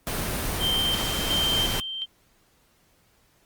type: noise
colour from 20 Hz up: pink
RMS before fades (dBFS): -28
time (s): 0.07-1.8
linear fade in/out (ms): 0
type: tone with tremolo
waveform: sine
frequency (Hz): 3136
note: G7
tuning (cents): 0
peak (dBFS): -22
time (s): 0.59-2.06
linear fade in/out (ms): 50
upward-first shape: square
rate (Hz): 1.4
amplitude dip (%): 60
effects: pink hiss -63 dBFS RMS until 3.45 s + Opus 32 kbps